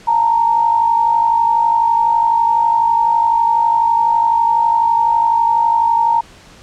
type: tone pair together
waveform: sine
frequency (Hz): 875 / 927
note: A5 / A#5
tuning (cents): -10 / -10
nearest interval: minor second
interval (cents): 100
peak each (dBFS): -18 / -11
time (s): 0.07-6.21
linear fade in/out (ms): 10
effects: pink hiss -42 dBFS RMS until 6.62 s + low-pass 7000 Hz 12 dB/octave